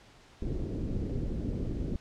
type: low-pass noise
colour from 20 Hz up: pink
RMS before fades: -33 dBFS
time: 0.42-1.96 s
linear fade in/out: 2 ms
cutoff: 410 Hz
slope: 24 dB/octave
effects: pink hiss -57 dBFS RMS until 2 s + low-pass 6000 Hz 12 dB/octave